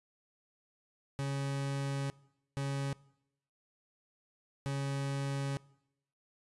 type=tone bursts at uneven times; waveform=40% pulse; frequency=138.59 Hz; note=C#3; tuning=in tune; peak=-32 dBFS; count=3; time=1.19-2.1 / 2.57-2.93 / 4.66-5.57 s; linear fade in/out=0 ms; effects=noise-tail reverb RT60 0.8 s tail -22 dB re dry + resampled to 24000 Hz